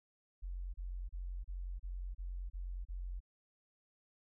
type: tone bursts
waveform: sine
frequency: 44.92 Hz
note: F1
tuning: 50 cents sharp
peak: -39 dBFS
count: 8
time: 0.42-3.204 s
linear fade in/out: 20 ms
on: 320 ms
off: 32 ms
effects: none